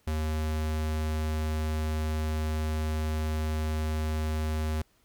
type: tone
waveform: square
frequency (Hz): 77.78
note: D#2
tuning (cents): 0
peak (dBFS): -28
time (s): 0.07-4.82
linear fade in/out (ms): 5
effects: pink hiss -67 dBFS RMS until 5.04 s